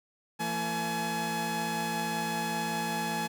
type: tone cluster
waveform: sawtooth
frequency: 168.4 / 226.3 / 847 Hz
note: E3 / A3 / G#5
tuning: +37 / +49 / +34 cents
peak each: -33 / -32 / -28 dBFS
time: 0.39-3.28 s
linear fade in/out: 20 ms
effects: none